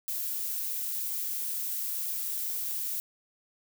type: noise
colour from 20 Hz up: violet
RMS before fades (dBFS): -33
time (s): 0.08-3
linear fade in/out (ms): 0
effects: none